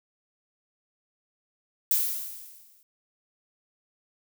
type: noise with exponential decay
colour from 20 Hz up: violet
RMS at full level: -22 dBFS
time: 1.91-2.83 s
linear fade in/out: 1 ms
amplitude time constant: 200 ms
effects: none